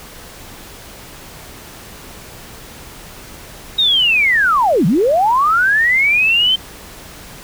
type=linear two-way sweep; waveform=sine; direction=down then up; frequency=3794 to 142.9 to 3134 Hz; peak=-10 dBFS; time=3.78-6.56 s; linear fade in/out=10 ms; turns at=4.86 s; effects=pink hiss -36 dBFS RMS until 7.43 s